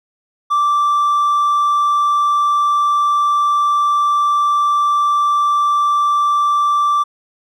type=tone; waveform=triangle; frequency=1170 Hz; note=D6; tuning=7 cents flat; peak=-9 dBFS; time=0.5-7.04 s; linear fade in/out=20 ms; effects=tanh soft clip ceiling -6 dBFS